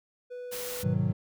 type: tone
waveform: triangle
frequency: 493.9 Hz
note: B4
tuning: in tune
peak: -35 dBFS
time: 0.3-0.95 s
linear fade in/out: 20 ms
type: noise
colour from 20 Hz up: white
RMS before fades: -38 dBFS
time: 0.51-0.84 s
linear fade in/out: 20 ms
type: chord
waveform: triangle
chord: G# minor seventh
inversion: none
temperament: equal with one note detuned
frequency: 103.83 / 126.07 / 155.56 / 185 Hz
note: G#2 / B2 / D#3 / F#3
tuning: 0 / +36 / 0 / 0 cents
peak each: -28 dBFS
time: 0.83-1.13 s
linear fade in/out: 10 ms
effects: none